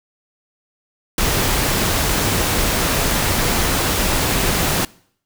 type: noise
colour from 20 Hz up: pink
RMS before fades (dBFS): -18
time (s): 1.18-4.85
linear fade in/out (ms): 2
effects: noise-tail reverb RT60 0.6 s tail -23 dB re dry